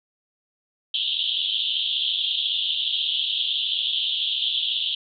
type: band-pass noise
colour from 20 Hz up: pink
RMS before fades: -25 dBFS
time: 0.94-4.95 s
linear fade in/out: 5 ms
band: 3000 to 3700 Hz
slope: 96 dB/octave
effects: none